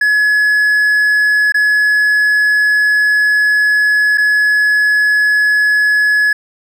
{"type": "tone with dropouts", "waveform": "triangle", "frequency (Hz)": 1696, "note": "G#6", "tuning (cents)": 36, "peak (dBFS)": -7, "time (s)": [0.01, 6.33], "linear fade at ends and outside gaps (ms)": 5, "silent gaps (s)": [[1.522, 1.543], [4.175, 4.18]], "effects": []}